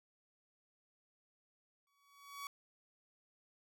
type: tone with exponential growth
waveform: sawtooth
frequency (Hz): 1130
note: C#6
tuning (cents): +33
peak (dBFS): -38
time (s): 1.87-2.47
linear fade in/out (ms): 1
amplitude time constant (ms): 130
effects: none